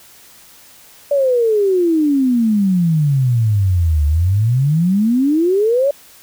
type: exponential two-way sweep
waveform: sine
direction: down then up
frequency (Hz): 581 to 72.1 to 581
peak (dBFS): -11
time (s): 1.11-5.91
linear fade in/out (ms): 5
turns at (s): 4.06
effects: white hiss -44 dBFS RMS until 6.22 s